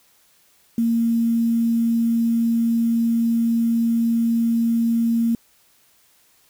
sine tone with quantisation, 230.9 Hz, A#3, 16 cents flat, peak -16 dBFS, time 0.78-5.35 s, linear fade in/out 2 ms, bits 7, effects white hiss -58 dBFS RMS until 6.49 s

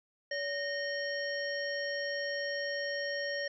harmonic tone with a mistuned harmonic, 617 Hz, D#5, 15 cents flat, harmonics 1 / 3 / 5 / 7 / 9, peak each -36 / -36 / -47 / -51 / -42 dBFS, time 0.31-3.48 s, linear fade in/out 5 ms, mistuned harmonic 1, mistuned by -140 cents, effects none

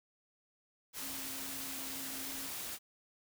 sine tone in noise, 268.9 Hz, C4, 47 cents sharp, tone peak -50 dBFS, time 0.99-2.5 s, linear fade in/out 50 ms, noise white, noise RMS -42 dBFS, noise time 0.93-2.79 s, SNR -11 dB, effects none

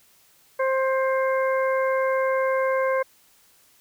harmonic tone, 528 Hz, C5, 16 cents sharp, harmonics 1 / 2 / 3 / 4, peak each -21 / -27 / -31 / -33 dBFS, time 0.59-3.03 s, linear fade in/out 10 ms, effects white hiss -58 dBFS RMS until 3.8 s

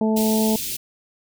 harmonic tone, 218.5 Hz, A3, 12 cents flat, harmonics 1 / 2 / 3 / 4, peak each -18 / -24 / -28 / -30 dBFS, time 0.01-0.56 s, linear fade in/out 2 ms
white band-stop noise, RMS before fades -28 dBFS, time 0.16-0.77 s, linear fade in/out 10 ms, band 360 to 2700 Hz, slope 24 dB/octave
effects none

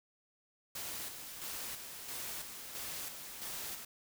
white noise with tremolo, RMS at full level -42 dBFS, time 0.75-3.85 s, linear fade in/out 5 ms, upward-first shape square, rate 1.5 Hz, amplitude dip 45%, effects none

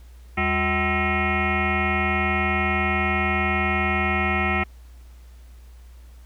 sine tone with frequency modulation, 1040 Hz, C6, 11 cents flat, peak -19 dBFS, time 0.37-4.64 s, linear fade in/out 10 ms, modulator 280 Hz, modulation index 5.1, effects added 60 Hz sine -42 dBFS peak until 6.25 s + pink hiss -58 dBFS RMS until 6.25 s

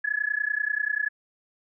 sine tone with amplitude modulation, 1700 Hz, G#6, 40 cents sharp, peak -20 dBFS, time 0.04-1.09 s, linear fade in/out 10 ms, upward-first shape sine, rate 30.3 Hz, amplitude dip 95%, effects none

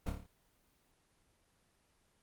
brown noise with echo, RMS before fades -34 dBFS, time 0.06-0.1 s, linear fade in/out 10 ms, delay 28 ms, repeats 6, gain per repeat -4 dB, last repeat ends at 0.268 s, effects pink hiss -73 dBFS RMS until 2.22 s + Opus 24 kbps

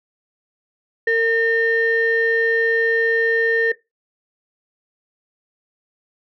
sine tone pair together, 457.4 / 1820 Hz, A#4 / A#6, -33 / -42 cents, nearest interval 2 octaves, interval 2391 cents, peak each -16 dBFS, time 1.07-3.72 s, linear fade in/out 5 ms, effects noise-tail reverb RT60 0.2 s tail -19 dB re dry + tanh soft clip ceiling -9 dBFS

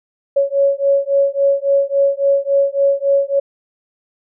sine beating tone pair, 554.4 / 558 Hz, C#5 / C#5, 0 / +11 cents, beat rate 3.6 Hz, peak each -15 dBFS, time 0.36-3.4 s, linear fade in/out 10 ms, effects none

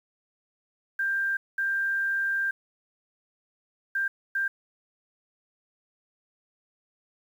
sine tone bursts at uneven times, 1586 Hz, G6, 20 cents sharp, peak -24 dBFS, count 4, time 0.99-1.37 / 1.58-2.51 / 3.95-4.08 / 4.35-4.48 s, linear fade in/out 5 ms, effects 9-bit

